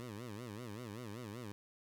15% pulse tone with vibrato, 112.5 Hz, A2, 39 cents sharp, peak -38 dBFS, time 0-1.52 s, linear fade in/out 0 ms, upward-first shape sine, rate 5.2 Hz, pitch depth 200 cents each way, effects none

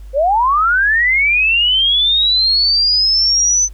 sine linear sweep, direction up, 509 to 6120 Hz, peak -10 dBFS, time 0.13-3.69 s, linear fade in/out 50 ms, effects added 50 Hz sine -30 dBFS peak until 3.73 s + pink hiss -53 dBFS RMS until 3.73 s

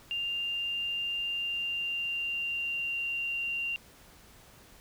sine tone with pitch glide, 2794 to 2771 Hz, F7 to F7, 0 to -14 cents, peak -30 dBFS, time 0.11-3.76 s, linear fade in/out 0 ms, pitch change -14 cents, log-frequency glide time 1.24-2.98 s, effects pink hiss -56 dBFS RMS until 4.8 s

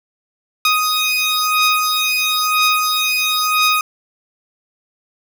15% pulse beating tone pair, 1248 / 1249 Hz, D#6 / D#6, +5 / +6 cents, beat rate 1 Hz, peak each -11 dBFS, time 0.65-3.81 s, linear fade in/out 2 ms, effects none

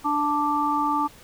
harmonic tone, 293.7 Hz, D4, in tune, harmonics 1 / 3 / 4, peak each -27 / -24 / -24 dBFS, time 0.04-1.08 s, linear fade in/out 20 ms, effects pink hiss -49 dBFS RMS until 1.23 s

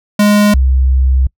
square / sine tone pair in turn, 207.1 / 65.23 Hz, G#3 / C2, -5 / -5 cents, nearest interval octave + minor sixth, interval 2000 cents, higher first, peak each -7 dBFS, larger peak neither, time 0.19-0.54 / 0.54-1.27 s, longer second, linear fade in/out 5 ms, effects noise-tail reverb RT60 0.1 s tail -26 dB re dry

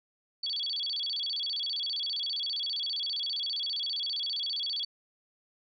sine tone with vibrato, 3900 Hz, B7, 23 cents flat, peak -30 dBFS, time 0.43-4.85 s, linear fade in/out 5 ms, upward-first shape square, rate 15 Hz, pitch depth 260 cents each way, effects none

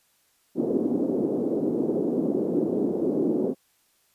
pink band-pass noise, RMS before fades -25 dBFS, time 0.55-3.55 s, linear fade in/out 50 ms, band 240 to 430 Hz, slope 24 dB/octave, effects white hiss -66 dBFS RMS until 4.14 s + resampled to 32000 Hz

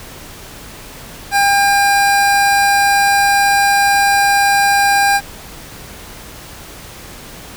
25% pulse tone, 802 Hz, G5, 39 cents sharp, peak -6 dBFS, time 1.31-5.21 s, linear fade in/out 50 ms, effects pink hiss -34 dBFS RMS until 7.56 s

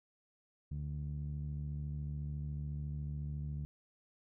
sawtooth tone with low-pass filter, 74 Hz, D2, 14 cents sharp, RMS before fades -40 dBFS, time 0.71-3.65 s, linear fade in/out 0 ms, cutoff 160 Hz, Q 3, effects none

